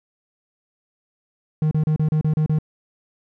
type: tone bursts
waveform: triangle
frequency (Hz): 154.6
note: D#3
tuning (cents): -11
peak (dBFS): -14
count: 8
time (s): 1.62-2.587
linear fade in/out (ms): 2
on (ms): 92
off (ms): 33
effects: none